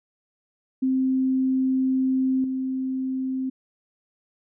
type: tone with level steps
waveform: sine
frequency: 261.6 Hz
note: C4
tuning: in tune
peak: -19 / -24 dBFS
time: 0.82-3.5 s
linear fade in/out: 10 ms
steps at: 2.44 s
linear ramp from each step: 2 ms
effects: none